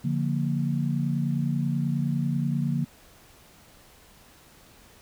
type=chord; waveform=sine; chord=Bb major; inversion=first; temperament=equal with one note detuned; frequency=144.48 / 174.61 / 233.1 Hz; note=D3 / F3 / Bb3; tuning=-28 / 0 / 0 cents; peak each=-26 / -29 / -29 dBFS; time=0.04-2.85 s; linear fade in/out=10 ms; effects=pink hiss -54 dBFS RMS until 5.01 s